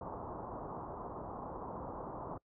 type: low-pass noise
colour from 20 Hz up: white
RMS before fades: -44 dBFS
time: 0.01-2.38 s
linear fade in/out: 5 ms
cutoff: 1100 Hz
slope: 48 dB/octave
effects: noise-tail reverb RT60 0.1 s tail -23 dB re dry